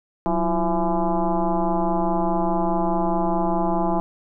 sine tone with frequency modulation, 329.6 Hz, E4, in tune, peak -18 dBFS, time 0.26-4 s, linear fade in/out 0 ms, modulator 171 Hz, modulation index 3.8, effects none

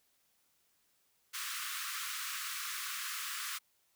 pink high-pass noise, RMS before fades -40 dBFS, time 1.33-3.59 s, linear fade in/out 20 ms, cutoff 1100 Hz, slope 96 dB/octave, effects white hiss -74 dBFS RMS until 3.95 s

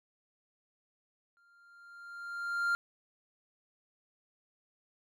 triangle tone with exponential growth, 1395 Hz, F6, 2 cents flat, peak -24 dBFS, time 1.37-2.75 s, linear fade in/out 0 ms, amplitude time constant 300 ms, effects none

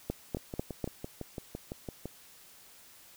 two click trains, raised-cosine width 2 ms, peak -18 / -24 dBFS, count 4 / 11, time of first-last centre 0.1-0.843 / 0.37-2.056 s, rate 4.04 / 5.93 Hz, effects white hiss -56 dBFS RMS until 3.16 s

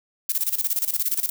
violet noise with tremolo, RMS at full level -22 dBFS, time 0.29-1.3 s, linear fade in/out 5 ms, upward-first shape square, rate 17 Hz, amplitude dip 80%, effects none

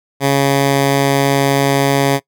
10% pulse tone, 138.7 Hz, C#3, 1 cent sharp, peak -3 dBFS, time 0.2-2.2 s, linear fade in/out 50 ms, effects noise-tail reverb RT60 0.1 s tail -21 dB re dry

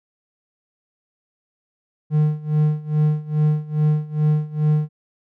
triangle tone with tremolo, 152 Hz, D#3, 40 cents flat, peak -11 dBFS, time 2.1-4.89 s, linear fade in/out 50 ms, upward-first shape sine, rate 2.4 Hz, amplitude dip 90%, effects none

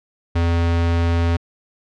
square tone, 84.7 Hz, E2, 48 cents sharp, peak -16 dBFS, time 0.35-1.37 s, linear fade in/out 10 ms, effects low-pass 4000 Hz 12 dB/octave

